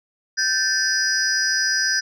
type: tone cluster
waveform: sine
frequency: 1552 / 1760 / 4993 / 5810 Hz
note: G6 / A6 / D#8 / F#8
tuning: -18 / 0 / +5 / -32 cents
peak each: -22 / -25 / -21 / -25 dBFS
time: 0.37-2.01 s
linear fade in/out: 20 ms
effects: tanh soft clip ceiling -10 dBFS